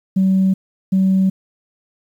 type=tone pair in turn; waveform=sine; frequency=190.2 / 190.2 Hz; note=F#3 / F#3; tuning=+48 / +48 cents; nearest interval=unison; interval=0 cents; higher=neither; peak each=-10 dBFS; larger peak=neither; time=0.16-0.54 / 0.92-1.3 s; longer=neither; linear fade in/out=10 ms; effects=tanh soft clip ceiling -8 dBFS + 8-bit

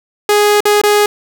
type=tone with dropouts; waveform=sawtooth; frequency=415.3 Hz; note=G#4; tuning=in tune; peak=-4 dBFS; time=0.29-1.06 s; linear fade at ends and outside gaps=2 ms; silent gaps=0.605-0.654 / 0.815-0.836 s; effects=none

